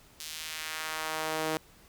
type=tone with high-pass filter sweep; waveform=sawtooth; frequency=157.5 Hz; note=D#3; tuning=21 cents sharp; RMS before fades=-35 dBFS; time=0.2-1.57 s; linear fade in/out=0 ms; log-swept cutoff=4300 to 380 Hz; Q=0.95; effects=pink hiss -58 dBFS RMS until 1.88 s